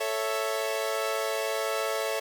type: chord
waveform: sawtooth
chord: A major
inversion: none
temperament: equal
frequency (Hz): 440 / 554.4 / 659.3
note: A4 / C#5 / E5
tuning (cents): 0 / 0 / 0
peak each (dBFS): -28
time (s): 0-2.2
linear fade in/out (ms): 10
effects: 9-bit

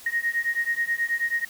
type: beating tone pair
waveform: sine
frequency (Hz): 1864.7 / 1874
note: A#6 / A#6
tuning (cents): 0 / +9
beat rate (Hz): 9.3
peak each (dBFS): -26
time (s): 0.06-1.45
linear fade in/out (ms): 5
effects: white hiss -46 dBFS RMS until 1.49 s

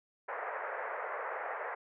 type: band-pass noise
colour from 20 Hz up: pink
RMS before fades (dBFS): -39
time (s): 0.28-1.75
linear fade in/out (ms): 10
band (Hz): 460 to 2000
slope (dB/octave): 48
effects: none

